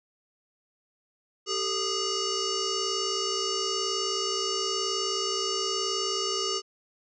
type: tone with frequency modulation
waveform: sine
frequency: 2893 Hz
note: F#7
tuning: 40 cents flat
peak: -26 dBFS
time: 1.46-6.62 s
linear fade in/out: 50 ms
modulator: 835 Hz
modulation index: 4
effects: none